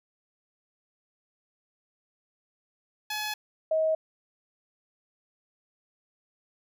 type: tone pair in turn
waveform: 10% pulse / sine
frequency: 850 / 634.4 Hz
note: G#5 / D#5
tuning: +40 / +33 cents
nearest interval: perfect fourth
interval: 507 cents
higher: first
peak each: -22 dBFS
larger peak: neither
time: 3.1-3.34 / 3.71-3.95 s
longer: neither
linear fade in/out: 5 ms
effects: none